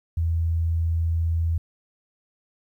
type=tone; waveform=sine; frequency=82.7 Hz; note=E2; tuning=6 cents sharp; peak=-20 dBFS; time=0.17-1.58 s; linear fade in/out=5 ms; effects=10-bit